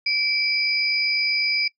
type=tone pair together; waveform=sine; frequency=2324 / 4924 Hz; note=D7 / D#8; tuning=-19 / -19 cents; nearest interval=octave + minor second; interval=1300 cents; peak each=-22 dBFS; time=0.06-1.68 s; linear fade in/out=5 ms; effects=noise-tail reverb RT60 0.1 s tail -21 dB re dry